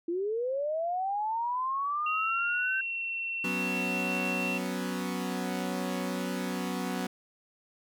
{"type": "linear sweep", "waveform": "sine", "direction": "up", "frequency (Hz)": [329.6, 1564], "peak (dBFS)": -28, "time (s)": [0.08, 2.81], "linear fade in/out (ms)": 5}
{"type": "tone with pitch glide", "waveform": "sine", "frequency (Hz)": [2749, 2710], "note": ["F7", "E7"], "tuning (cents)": [-28, 47], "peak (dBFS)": -31, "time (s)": [2.06, 4.58], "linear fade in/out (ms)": 5, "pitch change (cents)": -25, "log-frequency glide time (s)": [2.34, 3.13]}
{"type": "chord", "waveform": "sawtooth", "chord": "F# suspended fourth", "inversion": "none", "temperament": "equal", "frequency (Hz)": [185, 246.9, 277.2], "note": ["F#3", "B3", "C#4"], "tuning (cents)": [0, 0, 0], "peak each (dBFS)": [-30, -31, -34], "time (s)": [3.44, 7.07], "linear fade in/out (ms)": 5}
{"effects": []}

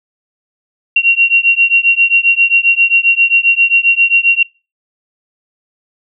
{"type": "beating tone pair", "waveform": "sine", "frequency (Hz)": [2746, 2753.5], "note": ["F7", "F7"], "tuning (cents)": [-30, -25], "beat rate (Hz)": 7.5, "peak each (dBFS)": -10, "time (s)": [0.96, 4.43], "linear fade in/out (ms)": 5, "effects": ["noise-tail reverb RT60 0.3 s tail -25 dB re dry"]}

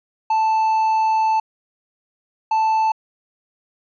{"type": "tone bursts at uneven times", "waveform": "triangle", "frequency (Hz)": 880, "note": "A5", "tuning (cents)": 0, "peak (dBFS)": -13, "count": 2, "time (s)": [[0.3, 1.4], [2.51, 2.92]], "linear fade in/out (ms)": 5, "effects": ["resampled to 16000 Hz"]}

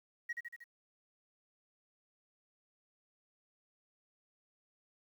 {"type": "tone with echo", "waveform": "sine", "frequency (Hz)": 1897, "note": "A#6", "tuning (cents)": 30, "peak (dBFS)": -33, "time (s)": [0.29, 0.33], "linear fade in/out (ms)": 10, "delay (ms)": 78, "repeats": 4, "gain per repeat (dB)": -4, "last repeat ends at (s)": 0.642, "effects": ["tanh soft clip ceiling -33 dBFS", "11-bit"]}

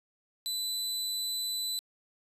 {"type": "tone", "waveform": "sawtooth", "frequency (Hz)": 3999, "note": "B7", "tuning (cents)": 21, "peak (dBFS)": -28, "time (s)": [0.46, 1.79], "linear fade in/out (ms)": 0, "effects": ["resampled to 32000 Hz"]}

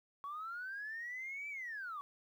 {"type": "linear two-way sweep", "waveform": "sine", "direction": "up then down", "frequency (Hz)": [1108.7, 2337, 1108.7], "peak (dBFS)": -40, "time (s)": [0.24, 2.01], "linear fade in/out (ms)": 0, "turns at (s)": 1.49, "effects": ["tanh soft clip ceiling -37 dBFS", "12-bit"]}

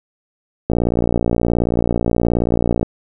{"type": "click train", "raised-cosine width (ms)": 2, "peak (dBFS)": -3, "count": 126, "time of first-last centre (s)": [0.7, 2.829], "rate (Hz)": 58.7, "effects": []}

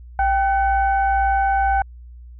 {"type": "tone with frequency modulation", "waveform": "sine", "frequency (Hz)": 784, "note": "G5", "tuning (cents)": 0, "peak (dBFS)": -15, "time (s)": [0.19, 1.82], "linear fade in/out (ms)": 2, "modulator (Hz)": 726, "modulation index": 0.7, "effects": ["added 60 Hz sine -37 dBFS peak until 2.39 s"]}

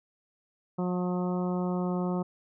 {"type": "harmonic tone", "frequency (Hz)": 180.1, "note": "F#3", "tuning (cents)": -46, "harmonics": [1, 2, 3, 4, 5, 6, 7], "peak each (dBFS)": [-28, -34, -38, -40, -42, -44, -45], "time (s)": [0.78, 2.23], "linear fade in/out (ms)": 10, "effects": []}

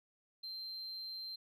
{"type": "tone", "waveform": "sine", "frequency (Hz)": 4137, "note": "C8", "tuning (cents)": -20, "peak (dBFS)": -40, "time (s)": [0.43, 1.36], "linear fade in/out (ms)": 10, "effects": ["tanh soft clip ceiling -40 dBFS"]}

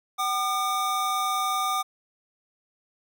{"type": "tone pair together", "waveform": "square", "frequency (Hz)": [762, 1209.6], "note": ["G5", "D#6"], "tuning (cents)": [-49, -49], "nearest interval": "minor sixth", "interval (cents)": 800, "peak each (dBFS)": [-30, -26], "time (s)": [0.18, 1.83], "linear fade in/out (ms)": 20, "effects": []}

